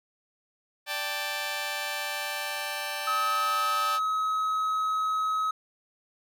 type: chord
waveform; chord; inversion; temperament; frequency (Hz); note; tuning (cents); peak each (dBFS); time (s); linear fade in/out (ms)
10% pulse; D suspended fourth; none; just; 587.3 / 783.1 / 881; D5 / G5 / A5; 0 / -2 / +2; -27; 0.86-4; 50
type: tone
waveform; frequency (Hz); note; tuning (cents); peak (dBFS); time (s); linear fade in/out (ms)
triangle; 1277; D#6; +45; -23; 3.07-5.51; 5
effects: none